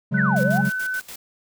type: chord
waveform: triangle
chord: C# suspended fourth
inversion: none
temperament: equal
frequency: 138.59 / 185 / 207.7 Hz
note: C#3 / F#3 / G#3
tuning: 0 / 0 / 0 cents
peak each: -21 dBFS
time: 0.11-0.7 s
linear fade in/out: 20 ms
type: tone with pitch glide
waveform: sine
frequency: 1498 to 1510.2 Hz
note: F#6 to F#6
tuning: +21 to +35 cents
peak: -23 dBFS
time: 0.14-1 s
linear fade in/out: 5 ms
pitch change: +14 cents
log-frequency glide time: 0.37-0.61 s
type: exponential two-way sweep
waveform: sine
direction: down then up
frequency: 2093 to 493.9 to 852 Hz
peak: -22 dBFS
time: 0.17-0.62 s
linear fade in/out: 20 ms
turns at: 0.42 s
type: noise with tremolo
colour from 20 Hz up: white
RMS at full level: -37 dBFS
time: 0.36-1.16 s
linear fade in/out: 5 ms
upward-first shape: square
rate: 6.9 Hz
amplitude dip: 80%
effects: none